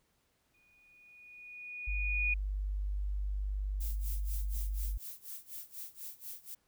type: tone with exponential growth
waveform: sine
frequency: 2460 Hz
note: D#7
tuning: 20 cents flat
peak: -28 dBFS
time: 0.54-2.34 s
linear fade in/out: 5 ms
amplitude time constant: 390 ms
type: tone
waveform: sine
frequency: 49.59 Hz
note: G1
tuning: 21 cents sharp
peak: -32 dBFS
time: 1.87-4.98 s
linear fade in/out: 10 ms
type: noise with tremolo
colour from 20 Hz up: violet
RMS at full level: -43 dBFS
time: 3.8-6.55 s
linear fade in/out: 10 ms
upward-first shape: sine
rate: 4.1 Hz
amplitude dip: 90%
effects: pink hiss -75 dBFS RMS until 6.67 s